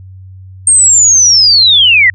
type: linear sweep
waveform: sine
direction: down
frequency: 8650 to 1866 Hz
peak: -3 dBFS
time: 0.67-2.1 s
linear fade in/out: 2 ms
effects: added 94 Hz sine -29 dBFS peak until 2.14 s